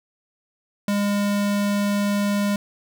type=tone; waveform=square; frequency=203.4 Hz; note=G#3; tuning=36 cents flat; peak=-20 dBFS; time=0.88-2.56 s; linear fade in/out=2 ms; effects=none